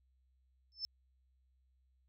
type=tone with exponential growth; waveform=sine; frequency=5280 Hz; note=E8; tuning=2 cents sharp; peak=-33 dBFS; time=0.72-0.85 s; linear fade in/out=0 ms; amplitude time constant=28 ms; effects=added 64 Hz sine -70 dBFS peak until 2.08 s